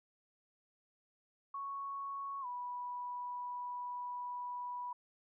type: tone with pitch glide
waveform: sine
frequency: 1108 to 981.4 Hz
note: C#6 to B5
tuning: -1 to -11 cents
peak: -39 dBFS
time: 1.54-4.93 s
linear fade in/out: 5 ms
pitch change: -210 cents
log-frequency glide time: 2.41-2.46 s
effects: none